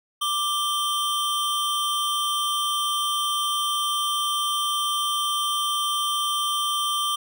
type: tone pair together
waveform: square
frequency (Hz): 1174.7 / 3139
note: D6 / G7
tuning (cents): 0 / +2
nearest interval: octave + perfect fourth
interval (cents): 1702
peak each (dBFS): -26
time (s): 0.21-7.16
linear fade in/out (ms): 10
effects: none